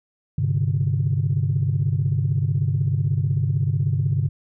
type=chord; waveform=sine; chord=G suspended fourth; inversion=none; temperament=equal with one note detuned; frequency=100.41 / 130.81 / 146.83 Hz; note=G2 / C3 / D3; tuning=+42 / 0 / 0 cents; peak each=-22 dBFS; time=0.38-4.29 s; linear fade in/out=5 ms; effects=tanh soft clip ceiling -11 dBFS